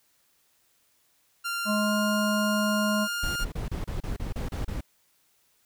sawtooth tone with pitch glide, 1390 to 1409.4 Hz, F6 to F6, -9 to +15 cents, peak -25 dBFS, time 1.44-3.45 s, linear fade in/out 20 ms, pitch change +24 cents, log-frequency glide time 1.72-1.92 s
harmonic tone, 210 Hz, G#3, 19 cents sharp, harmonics 1 / 3 / 5, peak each -25 / -30 / -32 dBFS, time 1.65-3.08 s, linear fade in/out 50 ms
brown noise bursts, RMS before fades -31 dBFS, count 10, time 3.23-4.809 s, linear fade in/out 5 ms, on 130 ms, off 31 ms
effects white hiss -67 dBFS RMS until 5.65 s

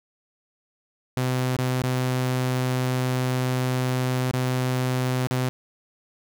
sawtooth tone with dropouts, 127.6 Hz, C3, 43 cents flat, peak -18 dBFS, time 1.17-5.49 s, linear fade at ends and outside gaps 0 ms, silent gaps 1.565-1.588 / 1.82-1.837 / 4.313-4.335 / 5.271-5.31 s, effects none

